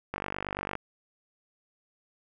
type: click train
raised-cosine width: 0.5 ms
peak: -17 dBFS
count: 31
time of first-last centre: 0.14-0.753 s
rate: 48.9 Hz
effects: none